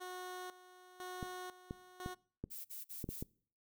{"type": "tone with tremolo", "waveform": "15% pulse", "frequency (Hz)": 365.2, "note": "F#4", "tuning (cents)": -23, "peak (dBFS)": -38, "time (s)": [0, 2.15], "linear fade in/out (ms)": 20, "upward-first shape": "square", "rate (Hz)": 1, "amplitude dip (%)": 80}
{"type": "clicks", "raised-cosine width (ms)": 3, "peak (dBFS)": -28, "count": 7, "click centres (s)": [1.228, 1.709, 2.061, 2.44, 3.042, 3.09, 3.225]}
{"type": "noise bursts", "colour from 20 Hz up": "violet", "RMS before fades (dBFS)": -47, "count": 4, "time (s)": [2.5, 3.235], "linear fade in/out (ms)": 20, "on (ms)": 150, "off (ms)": 45}
{"effects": ["noise-tail reverb RT60 0.5 s tail -24 dB re dry"]}